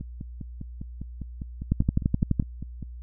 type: two click trains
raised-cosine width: 5 ms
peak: -9 / -22 dBFS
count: 9 / 15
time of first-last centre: 1.72-2.398 / 0.01-2.827 s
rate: 11.8 / 4.97 Hz
effects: added 60 Hz sine -37 dBFS peak until 3.02 s